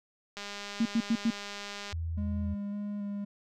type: click train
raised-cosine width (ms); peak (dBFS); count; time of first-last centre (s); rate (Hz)
0.2; -23; 317; 0.37-1.927; 203
type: tone bursts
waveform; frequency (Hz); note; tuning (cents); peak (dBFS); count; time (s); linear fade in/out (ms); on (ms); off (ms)
sine; 227.8; A#3; -40; -23; 4; 0.8-1.305; 5; 55; 95
type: tone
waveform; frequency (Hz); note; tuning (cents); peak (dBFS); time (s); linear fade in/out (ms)
sine; 82.41; E2; 0; -31; 1.92-2.55; 20
type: tone with vibrato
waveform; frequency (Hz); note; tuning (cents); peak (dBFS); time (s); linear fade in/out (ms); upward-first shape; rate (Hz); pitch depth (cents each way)
triangle; 204.1; G#3; -30; -31; 2.17-3.25; 10; square; 1.8; 12
effects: none